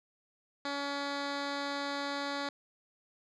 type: tone with low-pass filter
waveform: 10% pulse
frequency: 282.6 Hz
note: C#4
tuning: 34 cents sharp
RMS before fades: -36 dBFS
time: 0.65-2.49 s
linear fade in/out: 2 ms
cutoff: 4500 Hz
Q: 1.7
effects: none